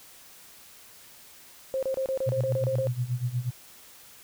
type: tone bursts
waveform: sine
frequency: 530 Hz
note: C5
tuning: 22 cents sharp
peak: -25 dBFS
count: 10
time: 1.74-2.871 s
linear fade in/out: 0 ms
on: 87 ms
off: 29 ms
type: tone with tremolo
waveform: sine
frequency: 123.47 Hz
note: B2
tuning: in tune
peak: -23 dBFS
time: 2.26-3.51 s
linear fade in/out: 20 ms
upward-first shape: sine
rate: 8.3 Hz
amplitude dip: 85%
effects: white hiss -51 dBFS RMS until 4.23 s